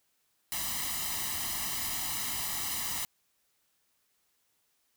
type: noise with comb filter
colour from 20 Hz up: white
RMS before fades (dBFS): -34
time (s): 0.52-3.05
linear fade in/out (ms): 0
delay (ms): 1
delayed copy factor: +0.75
effects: white hiss -74 dBFS RMS until 4.96 s